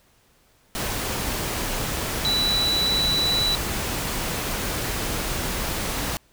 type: tone in noise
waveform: sine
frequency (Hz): 3951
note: B7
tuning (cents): 0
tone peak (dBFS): -20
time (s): 2.25-3.55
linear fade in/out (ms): 0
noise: pink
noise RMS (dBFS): -27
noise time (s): 0.75-6.17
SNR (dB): +4
effects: pink hiss -60 dBFS RMS until 6.32 s

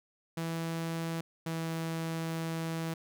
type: tone pair in turn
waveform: sawtooth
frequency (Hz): 164.81 / 163.48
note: E3 / E3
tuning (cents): 0 / -14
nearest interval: unison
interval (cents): 14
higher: first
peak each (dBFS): -29 / -29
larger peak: neither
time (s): 0.37-1.21 / 1.46-2.94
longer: second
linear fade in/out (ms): 5
effects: none

